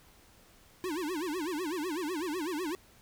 square tone with vibrato, 331.9 Hz, E4, 12 cents sharp, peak -33 dBFS, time 0.84-2.75 s, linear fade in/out 0 ms, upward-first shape sine, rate 8 Hz, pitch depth 230 cents each way, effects pink hiss -60 dBFS RMS until 3.01 s

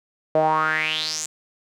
sawtooth tone with band-pass filter sweep, 156.2 Hz, D#3, 7 cents sharp, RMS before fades -22 dBFS, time 0.35-1.26 s, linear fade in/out 2 ms, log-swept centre 580 to 7600 Hz, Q 6.3, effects none

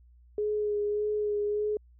sine tone with vibrato, 417.8 Hz, G#4, 10 cents sharp, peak -26 dBFS, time 0.38-1.77 s, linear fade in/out 2 ms, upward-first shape sine, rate 1.7 Hz, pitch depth 19 cents each way, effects added 60 Hz sine -54 dBFS peak until 1.99 s

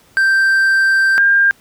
triangle / sine tone pair in turn, 1568 / 1601.9 Hz, G6 / G6, 0 / +37 cents, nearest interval unison, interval 37 cents, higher second, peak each -8 dBFS, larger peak neither, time 0.17-1.18 / 1.18-1.51 s, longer first, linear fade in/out 0 ms, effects pink hiss -50 dBFS RMS until 1.6 s + high-pass 60 Hz 12 dB/octave

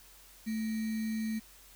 sine tone with sample-and-hold, 220 Hz, A3, in tune, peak -31 dBFS, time 0.46-1.4 s, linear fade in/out 20 ms, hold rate 2100 Hz, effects added 45 Hz sine -61 dBFS peak until 1.75 s + white hiss -57 dBFS RMS until 1.75 s

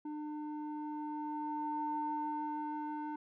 square tone with low-pass filter sweep, 301 Hz, D4, 43 cents sharp, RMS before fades -39 dBFS, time 0.05-3.16 s, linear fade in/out 5 ms, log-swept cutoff 670 to 1100 Hz, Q 6.1, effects none

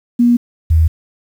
sine tone pair in turn, 240 / 80.24 Hz, B3 / E2, -49 / -46 cents, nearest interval octave + perfect fifth, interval 1897 cents, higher first, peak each -7 dBFS, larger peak neither, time 0.19-0.37 / 0.7-0.88 s, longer neither, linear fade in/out 10 ms, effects 7-bit

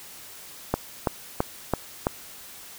click train, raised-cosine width 1 ms, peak -7 dBFS, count 5, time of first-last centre 0.74-2.069 s, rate 3.01 Hz, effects white hiss -44 dBFS RMS until 2.78 s

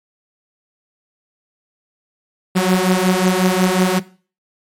sawtooth beating tone pair, 182 / 187.5 Hz, F#3 / F#3, -28 / +23 cents, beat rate 5.5 Hz, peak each -11 dBFS, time 2.55-4 s, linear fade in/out 20 ms, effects noise-tail reverb RT60 0.4 s tail -19 dB re dry + MP3 64 kbps

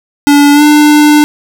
square tone with pitch glide, 287.9 to 298.2 Hz, D4 to D4, -34 to +27 cents, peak -3 dBFS, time 0.27-1.24 s, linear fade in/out 0 ms, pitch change +61 cents, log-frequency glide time 0.53-0.63 s, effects 7-bit

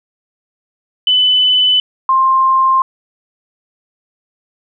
sine tone pair in turn, 3006 / 1055.4 Hz, F#7 / C6, +27 / +15 cents, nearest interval octave + tritone, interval 1812 cents, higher first, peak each -8 dBFS, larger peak neither, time 1.07-1.8 / 2.09-2.82 s, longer neither, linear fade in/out 2 ms, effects none

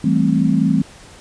sine chord, A minor seventh, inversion second, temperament equal, 164.81 / 196 / 220 / 261.6 Hz, E3 / G3 / A3 / C4, 0 / 0 / 0 / 0 cents, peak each -18 dBFS, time 0.04-0.82 s, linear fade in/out 5 ms, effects pink hiss -42 dBFS RMS until 1.2 s + resampled to 22050 Hz

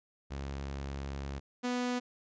sawtooth tone pair in turn, 69 / 246.9 Hz, C#2 / B3, -7 / 0 cents, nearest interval octave + minor seventh, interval 2207 cents, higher second, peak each -33 / -27 dBFS, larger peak second, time 0.3-1.4 / 1.63-2 s, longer first, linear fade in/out 20 ms, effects resampled to 16000 Hz

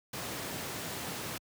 pink high-pass noise, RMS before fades -39 dBFS, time 0.13-1.38 s, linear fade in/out 5 ms, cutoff 110 Hz, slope 12 dB/octave, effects high-pass 60 Hz 12 dB/octave

